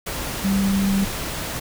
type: tone in noise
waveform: sine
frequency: 196 Hz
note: G3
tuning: in tune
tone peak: -17 dBFS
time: 0.44-1.05 s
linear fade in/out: 10 ms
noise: pink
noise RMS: -28 dBFS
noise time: 0.06-1.6 s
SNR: +8 dB
effects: none